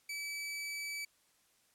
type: tone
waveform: sawtooth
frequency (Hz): 2300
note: D7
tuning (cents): -37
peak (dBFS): -35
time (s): 0.09-1.05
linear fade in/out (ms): 5
effects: white hiss -71 dBFS RMS until 1.74 s + low-pass 12000 Hz 12 dB/octave